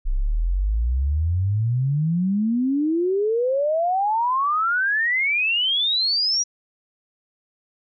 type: exponential sweep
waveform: sine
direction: up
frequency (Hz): 30.47 to 5830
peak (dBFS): -18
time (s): 0.05-6.44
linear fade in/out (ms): 20
effects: none